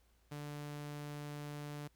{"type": "tone", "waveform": "sawtooth", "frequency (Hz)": 146.83, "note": "D3", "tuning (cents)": 0, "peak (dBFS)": -39, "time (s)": [0.31, 1.88], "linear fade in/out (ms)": 10, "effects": ["added 57 Hz sine -69 dBFS peak until 1.95 s", "pink hiss -75 dBFS RMS until 1.95 s"]}